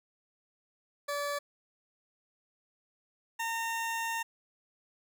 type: tone pair in turn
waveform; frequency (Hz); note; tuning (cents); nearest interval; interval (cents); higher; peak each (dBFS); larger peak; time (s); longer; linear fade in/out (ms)
20% pulse; 576 / 914.3; D5 / A#5; -34 / -34; minor sixth; 800; second; -27; neither; 1.08-1.39 / 3.39-4.23; second; 10
effects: none